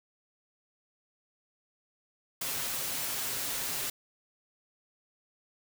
white noise with comb filter, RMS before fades -34 dBFS, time 2.41-3.9 s, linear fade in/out 5 ms, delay 7.4 ms, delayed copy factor +0.5, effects none

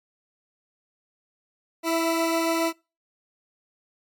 20% pulse tone pair together, 329.6 / 666.5 Hz, E4 / E5, 0 / +19 cents, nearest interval octave, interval 1219 cents, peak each -17 / -26 dBFS, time 1.83-2.73 s, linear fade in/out 50 ms, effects noise-tail reverb RT60 0.3 s tail -26 dB re dry + MP3 96 kbps

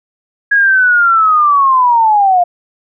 sine linear sweep, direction down, 1661.2 to 693 Hz, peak -6 dBFS, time 0.51-2.44 s, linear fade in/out 10 ms, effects none

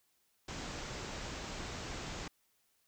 pink low-pass noise, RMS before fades -43 dBFS, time 0.48-2.28 s, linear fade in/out 5 ms, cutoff 7700 Hz, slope 96 dB/octave, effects white hiss -75 dBFS RMS until 2.87 s

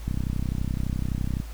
click train, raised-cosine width 5 ms, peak -15 dBFS, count 43, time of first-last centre 0.08-1.401 s, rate 31.8 Hz, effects added 54 Hz sine -34 dBFS peak until 1.53 s + pink hiss -48 dBFS RMS until 1.53 s

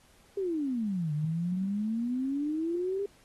sine exponential two-way sweep, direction down then up, 407.5 to 146.83 to 407.5 Hz, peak -28 dBFS, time 0.37-3.06 s, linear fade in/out 5 ms, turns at 1.13 s, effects pink hiss -62 dBFS RMS until 3.24 s + AAC 32 kbps

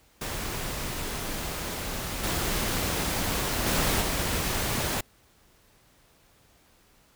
pink noise with level steps, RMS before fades -33 / -28 / -25 / -28 dBFS, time 0.21-5.01 s, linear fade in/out 5 ms, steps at 2.23 / 3.66 / 4.01 s, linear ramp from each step 10 ms, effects pink hiss -61 dBFS RMS until 7.15 s

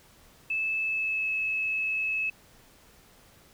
sine tone with pitch glide, 2619 to 2592 Hz, E7 to E7, -12 to -30 cents, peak -26 dBFS, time 0.5-2.3 s, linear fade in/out 5 ms, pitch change -18 cents, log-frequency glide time 0.8-1.29 s, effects pink hiss -57 dBFS RMS until 3.53 s

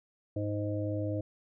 harmonic tone, 103.83 Hz, G#2, in tune, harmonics 1 / 3 / 5 / 6, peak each -33 / -35 / -38 / -40 dBFS, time 0.36-1.21 s, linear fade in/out 5 ms, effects none

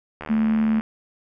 click train, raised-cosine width 0.5 ms, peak -18 dBFS, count 47, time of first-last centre 0.21-0.81 s, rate 76.7 Hz
sine tone, 220 Hz, A3, in tune, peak -17 dBFS, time 0.29-0.81 s, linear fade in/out 20 ms
effects none

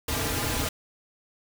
pink noise with comb filter, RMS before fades -28 dBFS, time 0.08-0.69 s, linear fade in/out 5 ms, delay 5.4 ms, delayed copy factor -0.95, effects none

